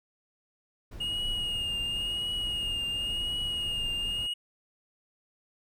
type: noise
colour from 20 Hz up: brown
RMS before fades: -40 dBFS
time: 0.91-4.27 s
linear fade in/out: 10 ms
type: tone with vibrato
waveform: triangle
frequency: 2859 Hz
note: F7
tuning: 40 cents sharp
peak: -28 dBFS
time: 1-4.34 s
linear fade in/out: 10 ms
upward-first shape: triangle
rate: 0.94 Hz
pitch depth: 36 cents each way
effects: none